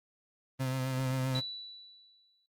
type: tone with vibrato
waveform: 35% pulse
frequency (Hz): 130.6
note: C3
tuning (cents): -3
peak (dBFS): -28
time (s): 0.59-1.41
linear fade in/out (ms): 20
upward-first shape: sine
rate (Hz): 7.6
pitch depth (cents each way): 29
type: tone with exponential decay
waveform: sine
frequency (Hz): 3951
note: B7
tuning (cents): 0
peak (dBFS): -32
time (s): 1.35-2.46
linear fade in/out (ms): 2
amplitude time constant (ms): 240
effects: noise-tail reverb RT60 0.2 s tail -20 dB re dry + Opus 32 kbps